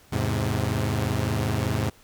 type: chord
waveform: sawtooth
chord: E augmented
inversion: none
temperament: equal with one note detuned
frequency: 82.41 / 105.64 / 130.81 Hz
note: E2 / G#2 / B#2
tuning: 0 / +30 / 0 cents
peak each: -26 / -22 / -24 dBFS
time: 0.12-1.9 s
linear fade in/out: 10 ms
effects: pink hiss -55 dBFS RMS until 2.03 s